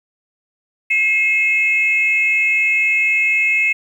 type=tone pair together; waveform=sine; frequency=2148 / 2588 Hz; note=C7 / E7; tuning=+45 / -32 cents; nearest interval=minor third; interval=323 cents; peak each=-15 dBFS; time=0.9-3.73 s; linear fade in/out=10 ms; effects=tanh soft clip ceiling -5 dBFS + 8-bit